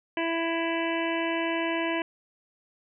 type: harmonic tone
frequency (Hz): 331.6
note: E4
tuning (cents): +10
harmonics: 1 / 2 / 3 / 5 / 6 / 7 / 8 / 9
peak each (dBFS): -29 / -32 / -34 / -36 / -37 / -37 / -38 / -39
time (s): 0.17-2.02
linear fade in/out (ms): 2
effects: none